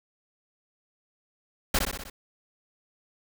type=noise with echo; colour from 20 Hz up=pink; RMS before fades=-23 dBFS; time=1.74-1.79 s; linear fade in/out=5 ms; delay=62 ms; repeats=5; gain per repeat=-4 dB; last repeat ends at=2.1 s; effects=none